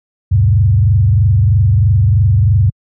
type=tone with frequency modulation; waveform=sine; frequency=100 Hz; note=G2; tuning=35 cents sharp; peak=-6 dBFS; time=0.31-2.7 s; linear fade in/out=10 ms; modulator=23.1 Hz; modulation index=0.98; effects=high-pass 60 Hz 12 dB/octave